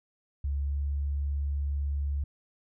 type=tone with pitch glide; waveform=sine; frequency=70.3 to 71.03 Hz; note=C#2 to C#2; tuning=+25 to +43 cents; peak=-27 dBFS; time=0.44-2.24 s; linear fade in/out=5 ms; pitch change=+18 cents; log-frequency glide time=0.62-0.77 s; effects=none